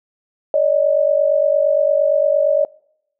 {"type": "tone pair together", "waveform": "sine", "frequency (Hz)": [568, 616.7], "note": ["C#5", "D#5"], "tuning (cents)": [42, -16], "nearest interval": "minor second", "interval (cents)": 142, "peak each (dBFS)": -15, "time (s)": [0.54, 2.65], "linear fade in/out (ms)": 2, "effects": ["noise-tail reverb RT60 0.8 s tail -26 dB re dry"]}